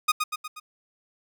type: tone with echo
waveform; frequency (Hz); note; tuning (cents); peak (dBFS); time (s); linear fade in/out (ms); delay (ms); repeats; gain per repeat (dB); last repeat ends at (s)
sawtooth; 1239; D#6; -8; -14; 0.08-0.12; 10; 120; 4; -5; 0.6
effects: none